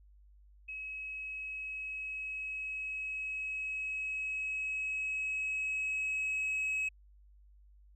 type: tone with level ramp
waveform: sine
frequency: 2562 Hz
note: E7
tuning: 50 cents flat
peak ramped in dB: -39 to -28 dBFS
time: 0.68-6.89 s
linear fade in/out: 10 ms
effects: tanh soft clip ceiling -30 dBFS + added 50 Hz sine -57 dBFS peak until 7.95 s